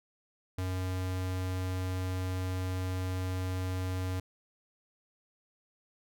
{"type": "tone", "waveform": "square", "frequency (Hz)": 92.5, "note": "F#2", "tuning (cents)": 0, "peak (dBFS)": -32, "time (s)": [0.58, 4.2], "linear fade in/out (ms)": 5, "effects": []}